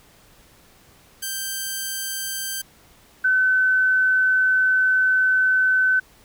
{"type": "tone pair in turn", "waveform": ["5% pulse", "sine"], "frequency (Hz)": [1568, 1518.1], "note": ["G6", "F#6"], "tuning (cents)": [0, 44], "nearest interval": "minor second", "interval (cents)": 56, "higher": "first", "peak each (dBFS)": -15, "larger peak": "neither", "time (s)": [[1.22, 2.62], [3.24, 6]], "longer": "second", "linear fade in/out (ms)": 10, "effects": ["pink hiss -53 dBFS RMS until 6.24 s"]}